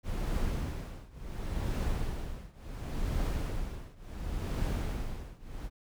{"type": "noise with tremolo", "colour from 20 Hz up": "brown", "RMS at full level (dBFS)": -30, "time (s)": [0.03, 5.7], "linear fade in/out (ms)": 50, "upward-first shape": "triangle", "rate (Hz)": 0.7, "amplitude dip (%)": 95, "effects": []}